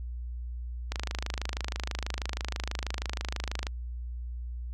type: click train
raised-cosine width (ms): 0.2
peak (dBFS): -15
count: 73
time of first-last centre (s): 0.92-3.668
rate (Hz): 26.2
effects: added 60 Hz sine -34 dBFS peak until 4.73 s